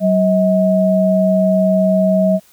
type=tone pair together; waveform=sine; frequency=189.2 / 637 Hz; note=F#3 / D#5; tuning=+39 / +41 cents; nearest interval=octave + major sixth; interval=2102 cents; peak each=-13 dBFS; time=0-2.4 s; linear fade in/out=50 ms; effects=white hiss -50 dBFS RMS until 2.52 s